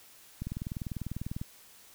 click train, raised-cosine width 5 ms, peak -23 dBFS, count 21, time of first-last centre 0.42-1.415 s, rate 20.1 Hz, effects white hiss -56 dBFS RMS until 1.94 s

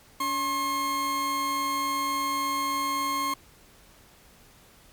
40% pulse tone pair together, 283.9 / 1072 Hz, C#4 / C6, +41 / +42 cents, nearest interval octave + major seventh, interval 2301 cents, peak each -35 / -25 dBFS, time 0.2-3.34 s, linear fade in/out 5 ms, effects pink hiss -55 dBFS RMS until 4.92 s + MP3 96 kbps

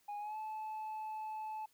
sine tone with pitch glide, 825 to 867 Hz, G#5 to A5, -12 to -26 cents, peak -37 dBFS, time 0.08-1.66 s, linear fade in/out 10 ms, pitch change +86 cents, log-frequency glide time 0.19-0.37 s, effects tanh soft clip ceiling -39 dBFS + white hiss -72 dBFS RMS until 1.73 s

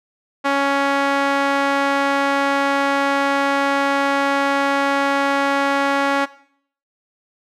sawtooth tone with band-pass filter, 278.4 Hz, C#4, 8 cents sharp, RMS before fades -18 dBFS, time 0.44-6.26 s, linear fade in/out 20 ms, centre 1200 Hz, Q 0.92, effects noise-tail reverb RT60 0.6 s tail -18 dB re dry

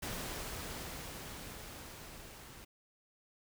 pink noise with level ramp, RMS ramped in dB -40 to -53 dBFS, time 0.02-2.65 s, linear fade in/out 10 ms, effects none

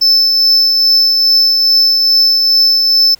triangle tone with tremolo, 5270 Hz, E8, 1 cent flat, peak -4 dBFS, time 0.01-3.15 s, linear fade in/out 10 ms, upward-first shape triangle, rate 2.4 Hz, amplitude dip 35%, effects pink hiss -47 dBFS RMS until 3.19 s

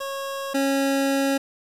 25% pulse tone pair in turn, 548 / 274 Hz, C#5 / C#4, -20 / -20 cents, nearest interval octave, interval 1200 cents, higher first, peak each -24 / -16 dBFS, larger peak second, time 0-0.54 / 0.54-1.38 s, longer second, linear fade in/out 10 ms, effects resampled to 32000 Hz + 8-bit

